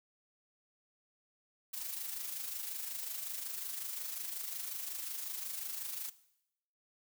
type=noise with amplitude modulation; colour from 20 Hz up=blue; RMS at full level=-39 dBFS; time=1.73-6.1 s; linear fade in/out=10 ms; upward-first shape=sine; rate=25.5 Hz; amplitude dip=50%; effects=noise-tail reverb RT60 0.8 s tail -17 dB re dry